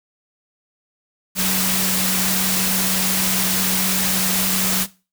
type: tone in noise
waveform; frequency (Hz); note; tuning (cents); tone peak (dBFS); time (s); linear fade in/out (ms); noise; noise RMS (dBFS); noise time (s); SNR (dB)
sine; 187.8; F#3; +26; -24; 1.35-4.87; 50; white; -20; 1.35-4.87; -7
effects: noise-tail reverb RT60 0.3 s tail -18 dB re dry